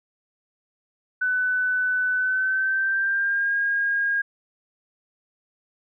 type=tone with pitch glide; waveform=sine; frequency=1500 to 1626.3 Hz; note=F#6 to G#6; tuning=+23 to -37 cents; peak=-20 dBFS; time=1.21-4.22 s; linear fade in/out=10 ms; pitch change=+140 cents; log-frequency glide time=2.13-3.55 s; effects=none